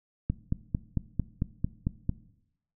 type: click train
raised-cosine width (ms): 5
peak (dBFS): -14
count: 9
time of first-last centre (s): 0.3-2.094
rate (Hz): 4.46
effects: noise-tail reverb RT60 0.8 s tail -18 dB re dry